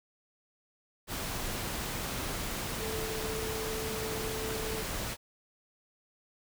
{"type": "tone in noise", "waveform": "sine", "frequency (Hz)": 440, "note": "A4", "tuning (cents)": 0, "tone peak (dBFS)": -37, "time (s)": [2.77, 4.85], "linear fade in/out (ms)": 50, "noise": "pink", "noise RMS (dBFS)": -36, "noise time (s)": [1.07, 5.17], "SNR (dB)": -4, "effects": []}